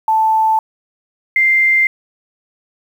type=tone pair in turn; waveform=sine; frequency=880 / 2093 Hz; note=A5 / C7; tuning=0 / 0 cents; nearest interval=octave + minor third; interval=1500 cents; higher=second; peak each=-10 / -9 dBFS; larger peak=second; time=0.08-0.59 / 1.36-1.87 s; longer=neither; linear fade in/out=2 ms; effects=7-bit